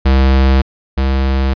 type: tone pair in turn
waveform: square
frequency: 66.4 / 66.71 Hz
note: C2 / C2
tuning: +26 / +34 cents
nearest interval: unison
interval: 8 cents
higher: second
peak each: -8 / -12 dBFS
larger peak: first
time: 0.05-0.62 / 0.97-1.54 s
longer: neither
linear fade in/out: 10 ms
effects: resampled to 11025 Hz